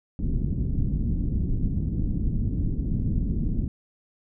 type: low-pass noise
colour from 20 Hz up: pink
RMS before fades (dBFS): -25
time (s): 0.19-3.68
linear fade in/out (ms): 2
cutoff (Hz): 250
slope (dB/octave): 24
effects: none